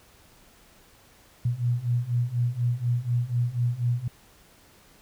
sine beating tone pair, 118.8 / 122.9 Hz, A#2 / B2, +33 / -8 cents, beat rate 4.1 Hz, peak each -27 / -25 dBFS, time 1.45-4.08 s, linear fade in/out 5 ms, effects pink hiss -56 dBFS RMS until 5.01 s

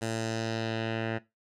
10% pulse tone with low-pass filter sweep, 112.6 Hz, A2, 40 cents sharp, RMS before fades -32 dBFS, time 0.01-1.19 s, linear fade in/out 20 ms, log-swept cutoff 9200 to 2100 Hz, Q 1.6, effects noise-tail reverb RT60 0.2 s tail -17 dB re dry

